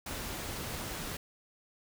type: noise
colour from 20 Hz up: pink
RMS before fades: -39 dBFS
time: 0.06-1.17 s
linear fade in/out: 5 ms
effects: none